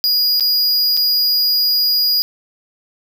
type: tone with dropouts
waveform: square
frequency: 4887 Hz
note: D#8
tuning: 32 cents flat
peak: -13 dBFS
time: 0.04-2.22 s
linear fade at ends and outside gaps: 0 ms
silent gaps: 0.398-0.407 / 0.968-0.973 s
effects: none